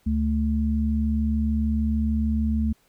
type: tone pair together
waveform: sine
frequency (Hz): 73.31 / 220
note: D2 / A3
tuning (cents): -3 / 0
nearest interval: octave + perfect fifth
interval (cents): 1903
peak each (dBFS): -23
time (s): 0.06-2.73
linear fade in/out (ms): 10
effects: pink hiss -63 dBFS RMS until 2.88 s